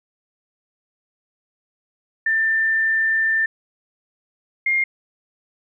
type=tone pair in turn; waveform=sine; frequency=1786 / 2124 Hz; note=A6 / C7; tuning=+25 / +25 cents; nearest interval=minor third; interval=300 cents; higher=second; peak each=-16 dBFS; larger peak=neither; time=2.26-3.46 / 4.66-4.84 s; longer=first; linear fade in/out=5 ms; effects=none